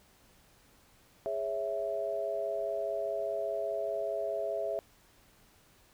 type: chord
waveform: sine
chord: C# minor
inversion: second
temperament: equal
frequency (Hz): 415.3 / 554.4 / 659.3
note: G#4 / C#5 / E5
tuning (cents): 0 / 0 / 0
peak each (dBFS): -38 / -37 / -33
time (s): 1.26-4.79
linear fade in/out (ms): 0
effects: pink hiss -63 dBFS RMS until 5.93 s